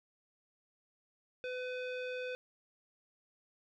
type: tone with low-pass filter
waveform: square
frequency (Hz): 503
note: B4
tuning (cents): +32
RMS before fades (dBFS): -40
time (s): 1.44-2.35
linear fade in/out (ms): 0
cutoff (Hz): 2900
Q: 2.2
effects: none